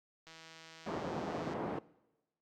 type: click train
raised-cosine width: 0.2 ms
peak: -36 dBFS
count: 206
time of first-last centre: 0.27-1.535 s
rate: 162 Hz
type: band-pass noise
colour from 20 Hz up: pink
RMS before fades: -39 dBFS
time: 0.86-1.79 s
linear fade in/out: 5 ms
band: 200 to 920 Hz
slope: 12 dB/octave
effects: noise-tail reverb RT60 1.0 s tail -21 dB re dry + Opus 48 kbps